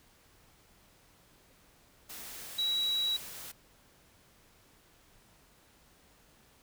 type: tone in noise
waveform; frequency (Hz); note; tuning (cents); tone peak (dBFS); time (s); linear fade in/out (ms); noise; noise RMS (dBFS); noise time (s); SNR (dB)
sine; 3890; B7; -27; -28; 2.58-3.17; 10; white; -45; 2.09-3.52; +14
effects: pink hiss -63 dBFS RMS until 6.62 s